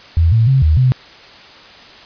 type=tone with pitch steps; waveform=sine; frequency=82.7 / 113.1 / 133.7 / 77.9 / 128.1 Hz; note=E2 / A2 / C3 / D#2 / C3; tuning=+6 / +48 / +38 / +3 / -36 cents; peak=-8 dBFS; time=0.17-0.92 s; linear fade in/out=0 ms; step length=150 ms; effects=white hiss -39 dBFS RMS until 2.05 s + resampled to 11025 Hz